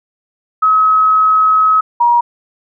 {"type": "tone pair in turn", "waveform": "sine", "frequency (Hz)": [1279, 952.4], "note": ["D#6", "A#5"], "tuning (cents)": [47, 37], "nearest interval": "perfect fourth", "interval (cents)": 510, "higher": "first", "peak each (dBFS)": -7, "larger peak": "neither", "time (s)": [[0.62, 1.81], [2, 2.21]], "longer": "first", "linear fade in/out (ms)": 10, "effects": []}